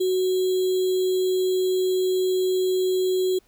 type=tone with sample-and-hold; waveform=sine; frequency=371.1 Hz; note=F#4; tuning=5 cents sharp; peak=-19 dBFS; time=0-3.39 s; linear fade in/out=10 ms; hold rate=3675 Hz; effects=pink hiss -62 dBFS RMS until 3.47 s